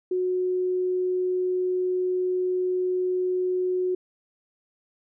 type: tone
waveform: sine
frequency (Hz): 366.1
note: F#4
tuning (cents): -18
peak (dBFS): -22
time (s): 0.11-3.95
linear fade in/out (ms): 5
effects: none